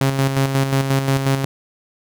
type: tone with tremolo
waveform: sawtooth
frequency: 135.7 Hz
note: C#3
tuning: 36 cents flat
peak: -10 dBFS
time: 0.01-1.45 s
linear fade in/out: 2 ms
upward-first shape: square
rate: 5.6 Hz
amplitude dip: 50%
effects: none